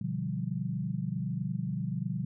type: chord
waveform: sine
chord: G dominant seventh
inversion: first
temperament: equal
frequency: 123.47 / 146.83 / 174.61 / 196 Hz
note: B2 / D3 / F3 / G3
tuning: 0 / 0 / 0 / 0 cents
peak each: -36 / -36 / -35 / -37 dBFS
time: 0.01-2.25 s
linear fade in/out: 5 ms
effects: none